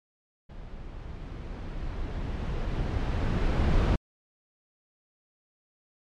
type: noise with level ramp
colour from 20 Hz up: brown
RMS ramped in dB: -43 to -21 dBFS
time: 0.49-3.96 s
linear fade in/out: 10 ms
effects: low-pass 4000 Hz 12 dB/octave + MP3 96 kbps